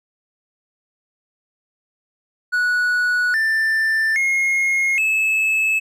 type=tone with pitch steps; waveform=triangle; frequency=1469 / 1777.5 / 2151 / 2602 Hz; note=F#6 / A6 / C7 / E7; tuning=-13 / +17 / +47 / -23 cents; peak=-14 dBFS; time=2.52-5.8 s; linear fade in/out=20 ms; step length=820 ms; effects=none